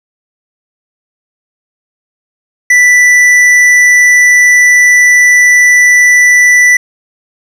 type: tone with tanh clipping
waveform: sine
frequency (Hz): 1975.5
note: B6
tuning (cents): 0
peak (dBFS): -4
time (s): 2.7-6.77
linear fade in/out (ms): 5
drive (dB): 10
effects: none